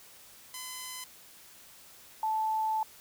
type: tone pair in turn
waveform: 5% pulse / sine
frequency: 1017 / 874.8 Hz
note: C6 / A5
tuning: -50 / -10 cents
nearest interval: minor third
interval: 260 cents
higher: first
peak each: -27 dBFS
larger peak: neither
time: 0.54-1.04 / 2.23-2.83 s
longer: second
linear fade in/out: 2 ms
effects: white hiss -54 dBFS RMS until 3 s

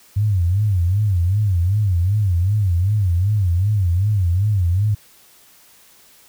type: tone with vibrato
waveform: sine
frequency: 95.6 Hz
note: G2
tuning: 43 cents flat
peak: -14 dBFS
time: 0.16-4.95 s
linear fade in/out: 10 ms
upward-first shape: sine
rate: 2.6 Hz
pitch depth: 200 cents each way
effects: white hiss -50 dBFS RMS until 6.28 s

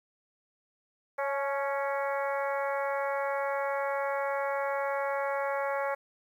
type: harmonic tone with a mistuned harmonic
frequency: 277.2 Hz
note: C#4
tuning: in tune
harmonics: 2 / 3 / 4 / 5 / 6 / 7 / 8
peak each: -31 / -35 / -37 / -39 / -41 / -42 / -43 dBFS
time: 1.18-5.95 s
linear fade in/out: 10 ms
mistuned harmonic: 3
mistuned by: +31 cents
effects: 10-bit

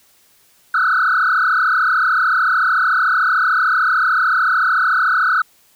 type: tone with frequency modulation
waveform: sine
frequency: 1400 Hz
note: F6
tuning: 4 cents sharp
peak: -11 dBFS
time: 0.74-5.42 s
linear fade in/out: 5 ms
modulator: 33.5 Hz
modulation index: 3.9
effects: tanh soft clip ceiling -9 dBFS + white hiss -54 dBFS RMS until 5.75 s

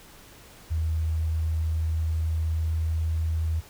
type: tone with pitch glide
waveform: sine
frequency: 80 to 80.6 Hz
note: D#2 to E2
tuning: +49 to -38 cents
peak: -23 dBFS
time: 0.7-3.61 s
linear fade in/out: 20 ms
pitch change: +13 cents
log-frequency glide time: 1.57-3.21 s
effects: pink hiss -50 dBFS RMS until 3.69 s

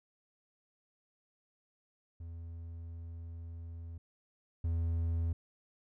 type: tone pair in turn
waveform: triangle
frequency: 83.6 / 83.24 Hz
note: E2 / E2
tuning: +25 / +17 cents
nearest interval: unison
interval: 8 cents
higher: first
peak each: -40 / -28 dBFS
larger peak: second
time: 2.2-3.98 / 4.64-5.33 s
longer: first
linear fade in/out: 5 ms
effects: none

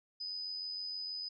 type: tone with amplitude modulation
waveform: sine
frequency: 4999 Hz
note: D#8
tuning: 7 cents sharp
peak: -36 dBFS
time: 0.2-1.29 s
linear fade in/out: 10 ms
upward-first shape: sine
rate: 86.4 Hz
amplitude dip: 35%
effects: MP3 48 kbps

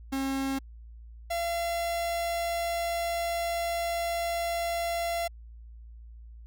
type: tone pair in turn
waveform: 45% pulse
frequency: 269.9 / 681.9 Hz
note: C#4 / F5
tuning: -46 / -42 cents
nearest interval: octave + major third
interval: 1604 cents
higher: second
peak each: -28 dBFS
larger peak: neither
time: 0.12-0.59 / 1.3-5.28 s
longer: second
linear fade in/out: 10 ms
effects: added 57 Hz sine -44 dBFS peak until 6.46 s

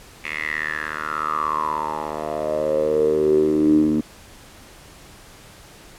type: tone with band-pass filter sweep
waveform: 10% pulse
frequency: 76.7 Hz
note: D#2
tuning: 24 cents flat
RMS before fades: -21 dBFS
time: 0.24-4.01 s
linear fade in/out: 5 ms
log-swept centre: 2300 to 260 Hz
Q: 9.3
effects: pink hiss -45 dBFS RMS until 5.98 s + low-pass 12000 Hz 12 dB/octave

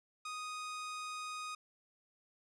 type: tone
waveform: sawtooth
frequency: 1244.5 Hz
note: D#6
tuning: in tune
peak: -37 dBFS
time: 0.25-1.55 s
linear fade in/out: 5 ms
effects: resampled to 22050 Hz

